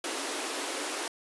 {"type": "high-pass noise", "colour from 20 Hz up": "pink", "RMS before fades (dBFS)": -34, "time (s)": [0.04, 1.08], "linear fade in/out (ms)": 2, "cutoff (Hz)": 260, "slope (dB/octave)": 96, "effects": ["resampled to 24000 Hz"]}